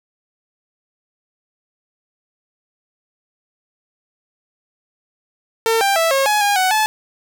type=tone with pitch steps; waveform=sawtooth; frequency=452.6 / 791 / 658 / 543 / 841 / 814 / 746 / 864 Hz; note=A4 / G5 / E5 / C#5 / G#5 / G#5 / F#5 / A5; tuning=+49 / +15 / -3 / -36 / +22 / -35 / +14 / -32 cents; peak=-10 dBFS; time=5.66-6.86 s; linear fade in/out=0 ms; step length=150 ms; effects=none